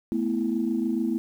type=chord; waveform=sine; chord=A suspended second; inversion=none; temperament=equal; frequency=220 / 246.9 / 329.6 Hz; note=A3 / B3 / E4; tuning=0 / 0 / 0 cents; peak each=-27 dBFS; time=0.12-1.18 s; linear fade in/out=0 ms; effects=tanh soft clip ceiling -14 dBFS + 9-bit